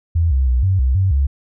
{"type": "tone with pitch steps", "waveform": "sine", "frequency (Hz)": [83.2, 66.1, 62, 94.8, 64.3, 95.3, 69.2], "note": ["E2", "C2", "B1", "F#2", "C2", "G2", "C#2"], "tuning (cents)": [17, 18, 7, 43, -30, -48, -2], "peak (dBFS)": -12, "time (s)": [0.15, 1.27], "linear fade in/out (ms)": 10, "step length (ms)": 160, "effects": []}